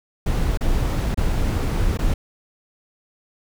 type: noise with dropouts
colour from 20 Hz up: brown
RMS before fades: -20 dBFS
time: 0.26-2.14 s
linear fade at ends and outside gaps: 5 ms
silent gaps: 0.574-0.608 / 1.145-1.173 / 1.974-1.989 s
effects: none